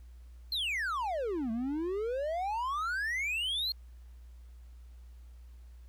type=exponential two-way sweep; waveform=triangle; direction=down then up; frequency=4305 to 217.9 to 4305 Hz; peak=-29 dBFS; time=0.52-3.72 s; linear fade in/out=2 ms; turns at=1.51 s; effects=added 60 Hz sine -48 dBFS peak until 5.88 s + pink hiss -70 dBFS RMS until 5.88 s